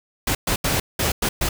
pink noise bursts at uneven times, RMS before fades -21 dBFS, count 6, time 0.27-0.35 / 0.47-0.56 / 0.64-0.8 / 0.99-1.12 / 1.22-1.29 / 1.41-1.49 s, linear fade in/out 5 ms, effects none

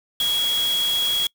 sine tone in noise, 3322 Hz, G#7, in tune, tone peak -19 dBFS, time 0.2-1.27 s, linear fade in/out 2 ms, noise white, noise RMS -30 dBFS, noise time 0.2-1.27 s, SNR +8 dB, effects noise-tail reverb RT60 0.1 s tail -25 dB re dry

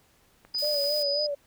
click train, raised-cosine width 0.5 ms, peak -34 dBFS, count 5, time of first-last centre 0.45-0.842 s, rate 10.2 Hz
sine tone, 4978 Hz, D#8, in tune, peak -26 dBFS, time 0.54-1.27 s, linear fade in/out 10 ms
blue noise, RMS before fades -41 dBFS, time 0.58-1.03 s, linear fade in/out 5 ms
sine tone with vibrato, 582 Hz, D5, 16 cents flat, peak -27 dBFS, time 0.62-1.35 s, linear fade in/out 10 ms, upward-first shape sine, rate 3.7 Hz, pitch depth 59 cents each way
effects pink hiss -63 dBFS RMS until 1.46 s

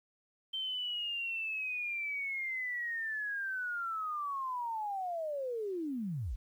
sine linear sweep, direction down, 3126 to 38.89 Hz, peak -34 dBFS, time 0.53-6.36 s, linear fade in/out 10 ms, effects 11-bit

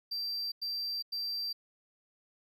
triangle tone bursts, 4700 Hz, D8, 1 cent sharp, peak -32 dBFS, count 3, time 0.11-1.53 s, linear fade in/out 10 ms, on 410 ms, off 95 ms, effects none

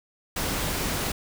pink noise, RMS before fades -28 dBFS, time 0.36-1.12 s, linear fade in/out 5 ms, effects none

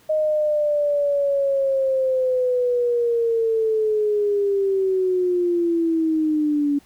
sine linear sweep, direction down, 622.3 to 283.7 Hz, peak -17 dBFS, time 0.09-6.79 s, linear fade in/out 10 ms, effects pink hiss -55 dBFS RMS until 6.85 s

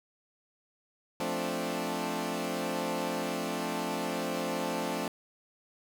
15% pulse chord, D minor seventh, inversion first, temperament equal, 174.61 / 220 / 261.6 / 293.7 Hz, F3 / A3 / C4 / D4, 0 / 0 / 0 / 0 cents, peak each -31 / -30 / -30 / -31 dBFS, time 1.2-5.08 s, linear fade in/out 2 ms, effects none

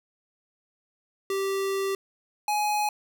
square tone pair in turn, 390 / 838.6 Hz, G4 / G#5, -9 / +17 cents, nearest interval octave + minor second, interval 1326 cents, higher second, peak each -26 / -24 dBFS, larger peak second, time 1.3-1.95 / 2.48-2.89 s, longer first, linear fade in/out 2 ms, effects none

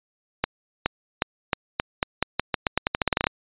accelerating click train, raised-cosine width 0.3 ms, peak -4 dBFS, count 20, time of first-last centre 0.44-3.269 s, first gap 420 ms, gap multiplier 0.86, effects resampled to 8000 Hz

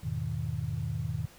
sine chord, E major seventh, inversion none, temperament equal, 82.41 / 103.83 / 123.47 / 155.56 Hz, E2 / G#2 / B2 / D#3, 0 / 0 / 0 / 0 cents, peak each -38 / -36 / -35 / -35 dBFS, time 0.03-1.26 s, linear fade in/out 10 ms, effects pink hiss -55 dBFS RMS until 1.38 s

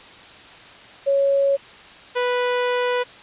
sine / sawtooth tone pair in turn, 554.4 / 492.9 Hz, C#5 / B4, 0 / -3 cents, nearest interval major second, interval 203 cents, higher first, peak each -15 dBFS, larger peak neither, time 1.06-1.57 / 2.15-3.04 s, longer second, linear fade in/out 20 ms, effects white hiss -43 dBFS RMS until 3.22 s + resampled to 8000 Hz

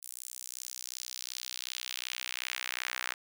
sawtooth tone with high-pass filter sweep, 62.7 Hz, B1, 27 cents sharp, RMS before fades -40 dBFS, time 0.02-3.14 s, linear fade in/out 10 ms, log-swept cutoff 9200 to 1600 Hz, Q 1.5, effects none

